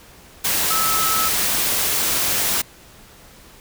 sine tone in noise, 1300 Hz, E6, 24 cents flat, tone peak -21 dBFS, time 0.7-1.29 s, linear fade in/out 10 ms, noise white, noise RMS -20 dBFS, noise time 0.44-2.62 s, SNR -4 dB, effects pink hiss -46 dBFS RMS until 3.6 s

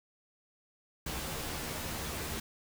pink noise with comb filter, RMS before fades -38 dBFS, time 1.06-2.4 s, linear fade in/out 5 ms, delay 13 ms, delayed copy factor +0.65, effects none

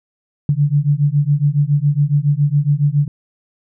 sine beating tone pair, 141.6 / 148.8 Hz, C#3 / D3, +37 / +23 cents, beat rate 7.2 Hz, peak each -15 dBFS, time 0.49-3.08 s, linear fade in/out 2 ms, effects none

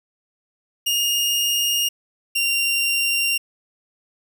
sawtooth tone pair in turn, 2839 / 2771 Hz, F7 / F7, +28 / -14 cents, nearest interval unison, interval 42 cents, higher first, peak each -15 dBFS, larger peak neither, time 0.86-1.89 / 2.35-3.38 s, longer neither, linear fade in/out 10 ms, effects none

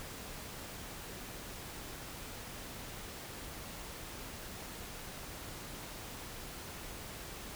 silence, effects pink hiss -46 dBFS RMS until 7.55 s

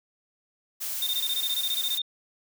blue noise, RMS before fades -32 dBFS, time 0.8-1.99 s, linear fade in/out 20 ms
sine tone bursts, 3639 Hz, A#7, 42 cents flat, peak -25 dBFS, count 15, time 1.02-2.018 s, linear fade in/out 2 ms, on 46 ms, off 22 ms
effects none

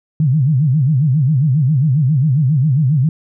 sine tone with vibrato, 141.3 Hz, C#3, 34 cents sharp, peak -10 dBFS, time 0.2-3.09 s, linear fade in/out 2 ms, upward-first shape sine, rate 7.4 Hz, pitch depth 230 cents each way, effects none

